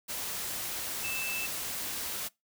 sine tone in noise, 2643 Hz, E7, 4 cents sharp, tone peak -34 dBFS, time 1.03-1.47 s, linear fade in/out 20 ms, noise white, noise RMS -36 dBFS, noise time 0.08-2.29 s, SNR -1 dB, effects noise-tail reverb RT60 0.2 s tail -24 dB re dry

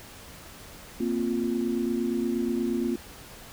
sine chord, Bb suspended second, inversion none, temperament equal, 233.1 / 261.6 / 349.2 Hz, Bb3 / C4 / F4, 0 / 0 / 0 cents, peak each -28 / -30 / -29 dBFS, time 1-2.96 s, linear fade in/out 5 ms, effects pink hiss -46 dBFS RMS until 3.52 s

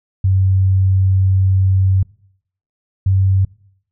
sine tone pair in turn, 95.1 / 95.76 Hz, F#2 / G2, +48 / -40 cents, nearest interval unison, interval 12 cents, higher second, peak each -10 dBFS, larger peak neither, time 0.24-2.03 / 3.06-3.45 s, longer first, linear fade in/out 5 ms, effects noise-tail reverb RT60 0.7 s tail -24 dB re dry

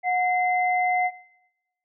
sine tone pair together, 730 / 2064 Hz, F#5 / C7, -24 / -24 cents, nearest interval octave + tritone, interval 1800 cents, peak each -21 / -26 dBFS, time 0.03-1.11 s, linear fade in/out 50 ms, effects noise-tail reverb RT60 1.0 s tail -19 dB re dry

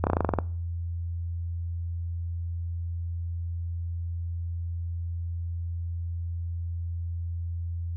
slowing click train, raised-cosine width 1 ms, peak -9 dBFS, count 10, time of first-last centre 0.04-0.387 s, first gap 29 ms, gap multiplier 1.07, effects noise-tail reverb RT60 0.5 s tail -22 dB re dry + added 85 Hz sine -29 dBFS peak until 7.96 s

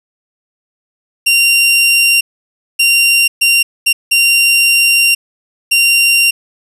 sawtooth tone bursts at uneven times, 2766 Hz, F7, 17 cents flat, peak -4 dBFS, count 6, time 1.26-2.21 / 2.79-3.28 / 3.41-3.63 / 3.86-3.93 / 4.11-5.15 / 5.71-6.31 s, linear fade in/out 10 ms, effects resampled to 32000 Hz + 7-bit

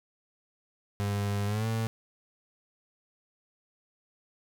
35% pulse tone with pitch glide, 101.4 to 112.51 Hz, G#2 to A2, -41 to +39 cents, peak -26 dBFS, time 1-1.87 s, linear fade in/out 0 ms, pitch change +180 cents, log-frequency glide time 1.46-1.67 s, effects none

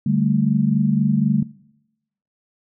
sine chord, D suspended fourth, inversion none, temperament equal, 146.83 / 196 / 220 Hz, D3 / G3 / A3, 0 / 0 / 0 cents, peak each -20 / -20 / -20 dBFS, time 0.06-1.43 s, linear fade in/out 5 ms, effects noise-tail reverb RT60 0.9 s tail -22 dB re dry

